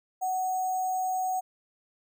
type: tone with sample-and-hold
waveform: sine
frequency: 745 Hz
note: F#5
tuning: 12 cents sharp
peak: -26 dBFS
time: 0.21-1.41 s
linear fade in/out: 20 ms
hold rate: 7350 Hz
effects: none